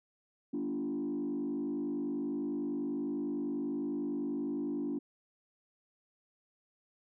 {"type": "tone with frequency modulation", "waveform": "sine", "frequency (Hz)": 288.1, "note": "D4", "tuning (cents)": -33, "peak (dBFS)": -31, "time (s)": [0.53, 4.99], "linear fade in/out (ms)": 10, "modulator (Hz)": 50.7, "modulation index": 1.1, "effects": ["tanh soft clip ceiling -29 dBFS"]}